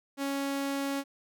sawtooth tone, 277.2 Hz, C#4, in tune, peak -26 dBFS, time 0.17-1.04 s, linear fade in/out 50 ms, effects none

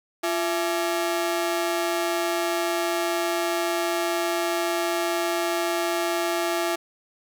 sawtooth ring-modulated tone, 507 Hz, B4, 45 cents sharp, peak -16 dBFS, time 0.23-6.76 s, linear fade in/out 10 ms, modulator 161 Hz, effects none

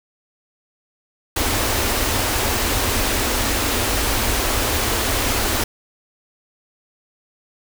pink band-stop noise, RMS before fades -20 dBFS, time 1.36-5.64 s, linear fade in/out 5 ms, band 120 to 210 Hz, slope 96 dB/octave, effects none

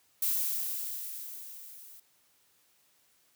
violet noise with level ramp, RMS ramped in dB -28 to -52 dBFS, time 0.22-2 s, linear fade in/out 5 ms, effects white hiss -68 dBFS RMS until 3.35 s + high-pass 60 Hz 12 dB/octave

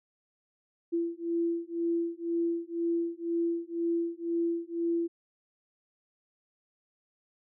sine beating tone pair, 336.7 / 338.7 Hz, E4 / E4, +37 / +47 cents, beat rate 2 Hz, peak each -31 dBFS, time 0.92-5.08 s, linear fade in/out 20 ms, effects none

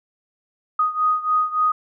sine beating tone pair, 1244.5 / 1248 Hz, D#6 / D#6, 0 / +5 cents, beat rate 3.5 Hz, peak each -19 / -22 dBFS, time 0.79-1.72 s, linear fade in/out 5 ms, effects none

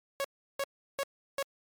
sawtooth tone bursts, 553 Hz, C#5, 4 cents flat, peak -26 dBFS, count 4, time 0.2-1.426 s, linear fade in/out 0 ms, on 44 ms, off 350 ms, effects MP3 96 kbps

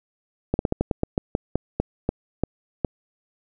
slowing click train, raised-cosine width 2 ms, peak -7 dBFS, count 14, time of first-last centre 0.54-2.847 s, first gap 51 ms, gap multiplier 1.19, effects none

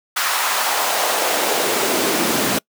pink noise with high-pass filter sweep, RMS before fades -19 dBFS, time 0.16-2.59 s, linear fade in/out 10 ms, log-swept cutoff 1200 to 220 Hz, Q 1.8, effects noise-tail reverb RT60 0.1 s tail -26 dB re dry

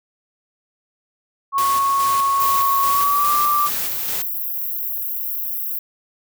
sine tone with pitch glide, 1103 to 1175.4 Hz, C#6 to D6, -9 to +1 cents, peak -15 dBFS, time 1.52-3.7 s, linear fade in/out 50 ms, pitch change +110 cents, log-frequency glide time 2.83-3.32 s
white noise with tremolo, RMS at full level -27 dBFS, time 1.58-4.22 s, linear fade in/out 2 ms, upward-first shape square, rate 2.4 Hz, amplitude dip 40%
white high-pass noise, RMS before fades -25 dBFS, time 2.4-5.79 s, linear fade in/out 2 ms, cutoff 12000 Hz, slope 96 dB/octave
effects none

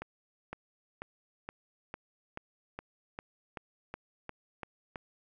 accelerating click train, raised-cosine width 0.5 ms, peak -24 dBFS, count 13, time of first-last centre 0.02-4.958 s, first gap 510 ms, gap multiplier 0.96, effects none

